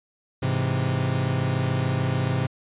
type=chord; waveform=40% pulse; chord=Ab augmented; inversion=none; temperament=equal; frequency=103.83 / 130.81 / 164.81 Hz; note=Ab2 / C3 / E3; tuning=0 / 0 / 0 cents; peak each=-27 / -23 / -29 dBFS; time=0.42-2.47 s; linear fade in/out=10 ms; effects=resampled to 8000 Hz